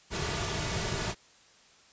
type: noise with comb filter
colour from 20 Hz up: pink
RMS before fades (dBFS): -32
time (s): 0.1-1.15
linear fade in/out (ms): 50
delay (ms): 3.8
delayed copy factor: -0.55
effects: white hiss -59 dBFS RMS until 1.92 s + resampled to 16000 Hz